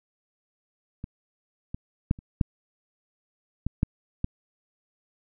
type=clicks; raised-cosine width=5 ms; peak=-22 / -20 / -9 / -30 / -8 / -15 / -9 / -13 dBFS; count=8; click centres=1.041 / 1.745 / 2.111 / 2.189 / 2.412 / 3.666 / 3.831 / 4.244 s; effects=none